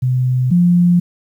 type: tone pair in turn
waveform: sine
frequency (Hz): 127.1 / 175.53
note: C3 / F3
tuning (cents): -50 / +9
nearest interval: tritone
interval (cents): 559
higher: second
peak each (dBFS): -12 / -8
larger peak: second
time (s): 0.02-0.51 / 0.51-1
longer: neither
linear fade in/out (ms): 10
effects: 8-bit